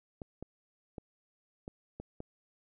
clicks, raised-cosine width 2 ms, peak -28 dBFS, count 6, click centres 0.218 / 0.426 / 0.982 / 1.679 / 2 / 2.204 s, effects none

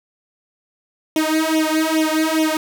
sawtooth tone with flanger, 315.4 Hz, D#4, 24 cents sharp, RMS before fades -18 dBFS, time 1.16-2.57 s, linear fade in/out 2 ms, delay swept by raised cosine 0.32 to 2.72 ms, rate 2.4 Hz, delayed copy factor +1, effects none

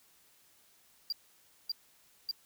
triangle tone bursts, 4754 Hz, D8, 20 cents sharp, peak -30 dBFS, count 3, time 1.1-2.312 s, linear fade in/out 2 ms, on 24 ms, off 570 ms, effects white hiss -65 dBFS RMS until 2.45 s

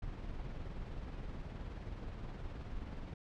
brown noise with tremolo, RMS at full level -42 dBFS, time 0.02-3.14 s, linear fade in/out 5 ms, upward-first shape triangle, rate 19 Hz, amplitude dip 40%, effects low-pass 4000 Hz 12 dB/octave

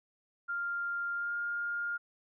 sine tone with pitch glide, 1396.9 to 1411.5 Hz, F6 to F6, 0 to +18 cents, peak -32 dBFS, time 0.48-1.98 s, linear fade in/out 20 ms, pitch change +18 cents, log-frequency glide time 1.14-1.34 s, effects none

